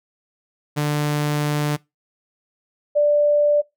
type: tone pair in turn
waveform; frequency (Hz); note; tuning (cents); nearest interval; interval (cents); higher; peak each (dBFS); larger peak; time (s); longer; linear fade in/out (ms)
sawtooth / sine; 148.2 / 588.2; D3 / D5; +16 / +3; 2 octaves; 2387; second; -15 / -13; second; 0.76-1.77 / 2.95-3.62; first; 20
effects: noise-tail reverb RT60 0.2 s tail -22 dB re dry